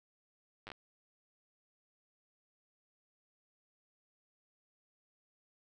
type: slowing click train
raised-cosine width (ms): 0.3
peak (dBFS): -30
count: 5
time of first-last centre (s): 0.67-0.718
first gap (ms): 9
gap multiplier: 1.19
effects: none